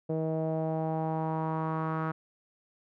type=tone with low-pass filter sweep; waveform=sawtooth; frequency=159.3 Hz; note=D#3; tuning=41 cents sharp; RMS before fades=-31 dBFS; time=0.09-2.12 s; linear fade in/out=10 ms; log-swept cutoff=540 to 1300 Hz; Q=3.7; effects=none